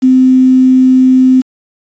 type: tone with quantisation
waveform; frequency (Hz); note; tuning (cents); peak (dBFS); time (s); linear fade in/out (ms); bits
sine; 258.2; C4; -23; -3; 0.02-1.42; 20; 5
effects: resampled to 16000 Hz